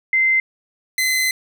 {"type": "tone pair in turn", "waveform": ["sine", "sawtooth"], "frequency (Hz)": [2075, 2043], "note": ["C7", "C7"], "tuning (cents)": [-15, -42], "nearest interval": "unison", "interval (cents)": 27, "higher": "first", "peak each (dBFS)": -13, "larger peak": "neither", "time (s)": [[0.13, 0.4], [0.98, 1.31]], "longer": "second", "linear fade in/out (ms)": 2, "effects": []}